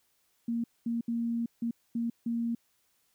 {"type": "tone bursts at uneven times", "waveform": "sine", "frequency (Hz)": 233.1, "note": "A#3", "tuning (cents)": 0, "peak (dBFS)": -28, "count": 6, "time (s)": [[0.48, 0.64], [0.86, 1.01], [1.08, 1.46], [1.62, 1.71], [1.95, 2.1], [2.26, 2.55]], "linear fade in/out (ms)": 5, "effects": ["white hiss -72 dBFS RMS until 3.14 s"]}